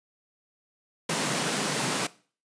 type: high-pass noise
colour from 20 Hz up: pink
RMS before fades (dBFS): -28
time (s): 1.09-2.07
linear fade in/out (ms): 5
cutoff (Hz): 130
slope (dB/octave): 96
effects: noise-tail reverb RT60 0.4 s tail -19 dB re dry + resampled to 22050 Hz